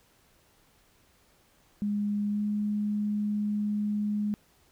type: tone with pitch glide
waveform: sine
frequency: 206 to 208.4 Hz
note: G#3 to G#3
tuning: -14 to +6 cents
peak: -26 dBFS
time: 1.82-4.34 s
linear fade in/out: 0 ms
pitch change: +20 cents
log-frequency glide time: 2.3-2.41 s
effects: pink hiss -64 dBFS RMS until 4.71 s